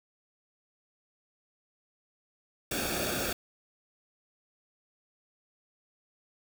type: noise with comb filter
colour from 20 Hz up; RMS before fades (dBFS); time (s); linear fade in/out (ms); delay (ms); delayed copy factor
pink; -32; 2.71-3.33; 5; 0.99; -0.75
effects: none